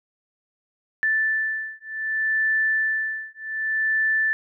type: beating tone pair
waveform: sine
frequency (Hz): 1760 / 1760.65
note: A6 / A6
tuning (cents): 0 / +1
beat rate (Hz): 0.65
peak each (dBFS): -24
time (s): 1.03-4.33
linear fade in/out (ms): 0
effects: none